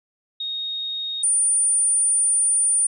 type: tone pair in turn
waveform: sine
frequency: 3729 / 9289 Hz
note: A#7 / D9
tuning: 0 / -20 cents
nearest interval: octave + major third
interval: 1580 cents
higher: second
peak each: -25 / -16 dBFS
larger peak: second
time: 0.4-1.23 / 1.23-2.87 s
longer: second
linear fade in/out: 5 ms
effects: none